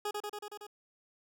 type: tone with echo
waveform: 20% pulse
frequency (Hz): 415.3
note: G#4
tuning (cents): 0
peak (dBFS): -28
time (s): 0.05-0.11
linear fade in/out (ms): 5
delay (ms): 93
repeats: 6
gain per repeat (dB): -2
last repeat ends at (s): 0.668
effects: none